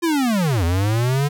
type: linear two-way sweep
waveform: square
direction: down then up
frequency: 349.3 to 81.3 to 147.4 Hz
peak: -17 dBFS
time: 0.02-1.29 s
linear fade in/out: 20 ms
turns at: 0.64 s
effects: none